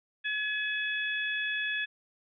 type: harmonic tone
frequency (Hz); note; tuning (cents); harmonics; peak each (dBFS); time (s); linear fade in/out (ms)
850; G#5; +40; 2 / 3 / 4; -31 / -35 / -37; 0.24-1.86; 20
effects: none